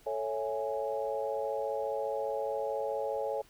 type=chord; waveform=sine; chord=A major seventh; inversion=none; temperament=equal; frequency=440 / 554.4 / 659.3 / 830.6 Hz; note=A4 / C#5 / E5 / G#5; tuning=0 / 0 / 0 / 0 cents; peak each=-36 / -34 / -40 / -38 dBFS; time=0.06-3.42 s; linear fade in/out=10 ms; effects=pink hiss -61 dBFS RMS until 3.49 s